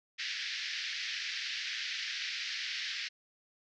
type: band-pass noise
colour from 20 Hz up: pink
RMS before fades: -38 dBFS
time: 0.18-3.09 s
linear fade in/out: 20 ms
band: 1700 to 5500 Hz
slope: 48 dB/octave
effects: none